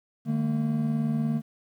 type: tone cluster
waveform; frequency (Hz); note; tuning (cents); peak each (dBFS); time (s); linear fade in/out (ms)
triangle; 150.9 / 207.8 / 227.7; D3 / G#3 / A#3; +47 / +1 / -40; -26 / -33 / -24; 0.25-1.42; 50
effects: 10-bit